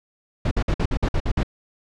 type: noise bursts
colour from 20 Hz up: brown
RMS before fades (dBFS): -20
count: 9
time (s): 0.45-1.432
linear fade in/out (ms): 5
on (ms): 62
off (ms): 53
effects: low-pass 5000 Hz 12 dB/octave